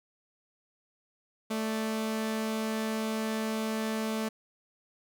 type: tone pair together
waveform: sawtooth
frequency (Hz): 220 / 587.3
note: A3 / D5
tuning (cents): 0 / 0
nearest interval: octave + perfect fourth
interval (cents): 1700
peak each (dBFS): -26 / -37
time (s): 1.5-4.29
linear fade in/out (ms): 10
effects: none